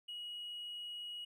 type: tone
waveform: triangle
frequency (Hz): 2903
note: F#7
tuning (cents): -34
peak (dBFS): -40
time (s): 0.08-1.25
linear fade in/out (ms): 10
effects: tanh soft clip ceiling -38 dBFS